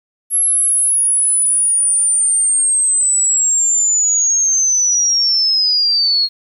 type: linear sweep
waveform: sine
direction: down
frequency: 11230 to 4272 Hz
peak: -11 dBFS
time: 0.3-6.29 s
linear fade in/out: 50 ms
effects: 8-bit